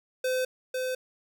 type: tone pair in turn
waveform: square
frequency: 512 / 512 Hz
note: C5 / C5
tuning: -38 / -38 cents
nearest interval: unison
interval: 0 cents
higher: neither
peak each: -26 / -29 dBFS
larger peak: first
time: 0.24-0.45 / 0.74-0.95 s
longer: neither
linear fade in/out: 5 ms
effects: none